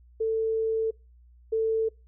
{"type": "tone pair in turn", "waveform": "sine", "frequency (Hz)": [444.9, 444.9], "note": ["A4", "A4"], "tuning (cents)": [19, 19], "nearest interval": "unison", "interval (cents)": 0, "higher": "neither", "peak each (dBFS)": [-23, -22], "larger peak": "second", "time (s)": [[0.2, 0.91], [1.52, 1.89]], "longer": "first", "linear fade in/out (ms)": 10, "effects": ["noise-tail reverb RT60 0.3 s tail -26 dB re dry", "added 60 Hz sine -52 dBFS peak until 2.07 s"]}